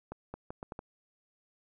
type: accelerating click train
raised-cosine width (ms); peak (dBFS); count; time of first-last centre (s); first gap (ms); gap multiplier
1; -26; 6; 0.12-0.791; 220; 0.75
effects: none